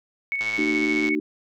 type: tone with tremolo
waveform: sine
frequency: 2217 Hz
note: C#7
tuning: in tune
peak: -22 dBFS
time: 0.32-1.15 s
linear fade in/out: 0 ms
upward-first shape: square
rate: 14 Hz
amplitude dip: 35%
type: click train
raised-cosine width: 0.2 ms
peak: -16 dBFS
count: 75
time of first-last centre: 0.41-1.089 s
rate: 109 Hz
type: harmonic tone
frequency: 75.7 Hz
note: D#2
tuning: 47 cents flat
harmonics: 3 / 4 / 5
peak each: -30 / -23 / -28 dBFS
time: 0.58-1.2 s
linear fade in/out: 5 ms
effects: none